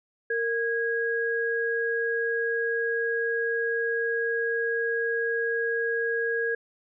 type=tone pair together; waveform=sine; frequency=461.9 / 1646 Hz; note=A#4 / G#6; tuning=-16 / -16 cents; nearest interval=octave + minor seventh; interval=2200 cents; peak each=-27 dBFS; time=0.3-6.55 s; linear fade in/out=5 ms; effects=none